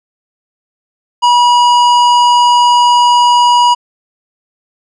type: tone with hard clipping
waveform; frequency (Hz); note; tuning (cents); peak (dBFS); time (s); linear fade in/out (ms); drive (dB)
sine; 968; B5; -35; -7; 1.22-3.75; 20; 12
effects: resampled to 24000 Hz